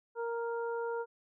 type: harmonic tone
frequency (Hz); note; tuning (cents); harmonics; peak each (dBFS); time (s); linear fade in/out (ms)
466.2; A#4; 0; 1 / 2 / 3; -34 / -40 / -44; 0.15-1.06; 50
effects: none